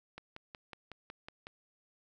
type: click train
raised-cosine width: 0.3 ms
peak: -29 dBFS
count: 8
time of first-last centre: 0.18-1.469 s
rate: 5.43 Hz
effects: none